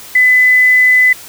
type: tone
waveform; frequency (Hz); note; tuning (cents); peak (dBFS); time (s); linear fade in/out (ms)
sine; 2007; B6; +27; -5; 0.15-1.13; 5
effects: white hiss -33 dBFS RMS until 1.28 s